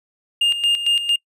triangle tone with tremolo, 2820 Hz, F7, 16 cents sharp, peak -12 dBFS, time 0.41-1.16 s, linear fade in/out 5 ms, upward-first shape square, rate 4.4 Hz, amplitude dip 65%, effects noise-tail reverb RT60 0.1 s tail -26 dB re dry + resampled to 32000 Hz

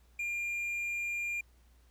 triangle tone, 2400 Hz, D7, 37 cents sharp, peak -31 dBFS, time 0.19-1.41 s, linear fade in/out 5 ms, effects added 60 Hz sine -60 dBFS peak until 1.9 s + pink hiss -70 dBFS RMS until 1.9 s

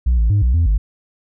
sine tone with pitch steps, 61.2 / 55.9 / 102.4 / 61.4 / 83.4 / 51.2 Hz, B1 / A1 / G#2 / B1 / E2 / G#1, -15 / +28 / -24 / -9 / +21 / -24 cents, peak -9 dBFS, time 0.06-0.78 s, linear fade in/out 10 ms, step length 120 ms, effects tanh soft clip ceiling -10 dBFS

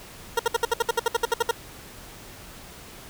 20% pulse tone bursts, 466.2 Hz, A#4, in tune, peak -14 dBFS, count 14, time 0.37-1.512 s, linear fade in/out 5 ms, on 24 ms, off 62 ms, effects pink hiss -44 dBFS RMS until 3.09 s

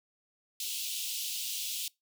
pink high-pass noise, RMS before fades -36 dBFS, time 0.6-1.88 s, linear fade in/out 2 ms, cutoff 2800 Hz, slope 48 dB/octave, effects noise-tail reverb RT60 0.2 s tail -24 dB re dry

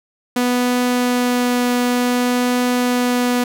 sawtooth tone with vibrato, 246.3 Hz, B3, 5 cents flat, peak -11 dBFS, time 0.36-3.44 s, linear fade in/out 5 ms, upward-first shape triangle, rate 0.55 Hz, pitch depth 8 cents each way, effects none

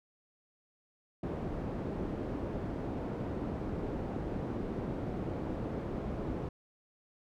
white low-pass noise, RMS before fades -37 dBFS, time 1.23-6.49 s, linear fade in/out 5 ms, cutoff 370 Hz, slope 12 dB/octave, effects none

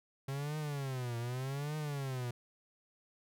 45% pulse tone with vibrato, 134.1 Hz, C3, 43 cents sharp, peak -36 dBFS, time 0.28-2.31 s, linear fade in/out 5 ms, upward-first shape triangle, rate 0.84 Hz, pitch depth 250 cents each way, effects none

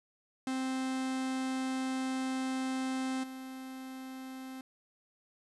45% pulse tone with level steps, 261.5 Hz, C4, 1 cent flat, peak -32 / -42 dBFS, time 0.47-4.61 s, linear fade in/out 2 ms, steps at 3.23 s, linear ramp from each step 10 ms, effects resampled to 24000 Hz + 10-bit

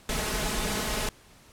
pink noise with comb filter, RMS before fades -29 dBFS, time 0.09-1.09 s, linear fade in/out 2 ms, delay 4.7 ms, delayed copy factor +0.65, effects pink hiss -55 dBFS RMS until 1.52 s + low-pass 12000 Hz 12 dB/octave

